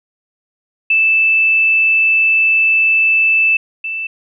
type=tone pair in turn; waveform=sine; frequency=2637 / 2649 Hz; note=E7 / E7; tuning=0 / +8 cents; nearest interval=unison; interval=8 cents; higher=second; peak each=-9 / -19 dBFS; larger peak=first; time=0.9-3.57 / 3.84-4.07 s; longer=first; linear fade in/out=5 ms; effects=none